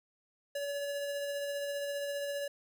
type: tone with tremolo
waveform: square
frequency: 569 Hz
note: C#5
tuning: 45 cents sharp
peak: -34 dBFS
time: 0.55-2.48 s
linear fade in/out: 5 ms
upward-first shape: sine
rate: 15 Hz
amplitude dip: 25%
effects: none